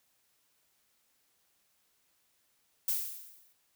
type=noise with exponential decay; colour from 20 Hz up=violet; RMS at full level=-28 dBFS; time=2.88-3.53 s; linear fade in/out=5 ms; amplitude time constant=140 ms; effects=white hiss -73 dBFS RMS until 3.75 s